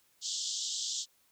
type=band-pass noise; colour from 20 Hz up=white; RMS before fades=-36 dBFS; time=0.21-1.06 s; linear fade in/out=50 ms; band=3100 to 7600 Hz; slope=96 dB/octave; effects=white hiss -69 dBFS RMS until 1.31 s